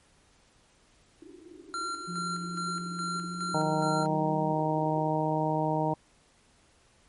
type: band-pass noise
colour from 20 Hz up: pink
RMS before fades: -48 dBFS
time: 1.22-5.08 s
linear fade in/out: 2 ms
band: 300 to 380 Hz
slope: 96 dB/octave
type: tone with tremolo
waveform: square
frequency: 1373 Hz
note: F6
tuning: 30 cents flat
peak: -32 dBFS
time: 1.74-4.06 s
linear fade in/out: 0 ms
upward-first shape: square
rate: 2.4 Hz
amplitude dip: 50%
type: tone with pitch glide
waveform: sine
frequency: 174.61 to 191.52 Hz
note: F3 to G3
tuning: 0 to -40 cents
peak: -35 dBFS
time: 2.07-4.54 s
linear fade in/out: 20 ms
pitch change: +160 cents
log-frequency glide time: 3.22-4.36 s
type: harmonic tone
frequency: 155.56 Hz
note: D#3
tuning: in tune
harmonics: 1 / 2 / 3 / 4 / 5 / 6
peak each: -31 / -32 / -35 / -32 / -33 / -32 dBFS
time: 3.54-5.94 s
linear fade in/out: 5 ms
effects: pink hiss -63 dBFS RMS until 7.08 s + MP3 48 kbps